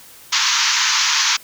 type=band-pass noise; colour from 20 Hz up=white; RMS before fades=-17 dBFS; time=0.32-1.37 s; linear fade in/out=10 ms; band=900 to 6700 Hz; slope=96 dB/octave; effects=white hiss -43 dBFS RMS until 1.43 s

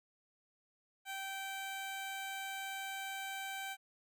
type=tone; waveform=15% pulse; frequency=777 Hz; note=G5; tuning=16 cents flat; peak=-34 dBFS; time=1.05-3.77 s; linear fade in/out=50 ms; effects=none

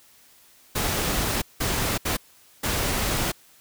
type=noise bursts at uneven times; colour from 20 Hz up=pink; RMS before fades=-25 dBFS; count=4; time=0.75-1.42 / 1.6-1.98 / 2.05-2.17 / 2.63-3.32 s; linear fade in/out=10 ms; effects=white hiss -55 dBFS RMS until 3.6 s

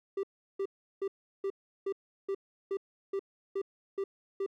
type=tone bursts; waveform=triangle; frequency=392 Hz; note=G4; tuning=in tune; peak=-28 dBFS; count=11; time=0.17-4.463 s; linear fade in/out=5 ms; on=63 ms; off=360 ms; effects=none

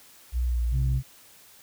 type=tone with vibrato; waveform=sine; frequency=60 Hz; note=B1; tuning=49 cents flat; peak=-22 dBFS; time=0.32-1.01 s; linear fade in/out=50 ms; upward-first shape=triangle; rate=2.3 Hz; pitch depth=44 cents each way
type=tone; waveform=sine; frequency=130 Hz; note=C3; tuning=11 cents flat; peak=-24 dBFS; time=0.71-1.03 s; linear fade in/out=50 ms
effects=tanh soft clip ceiling -16 dBFS + white hiss -53 dBFS RMS until 1.62 s

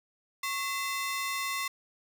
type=ring-modulated tone; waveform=sawtooth; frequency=1568 Hz; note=G6; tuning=in tune; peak=-24 dBFS; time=0.43-1.68 s; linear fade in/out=5 ms; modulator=470 Hz; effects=none

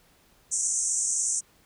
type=band-pass noise; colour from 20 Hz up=pink; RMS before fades=-27 dBFS; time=0.51-1.41 s; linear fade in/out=20 ms; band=6000 to 9000 Hz; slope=96 dB/octave; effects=pink hiss -61 dBFS RMS until 1.65 s

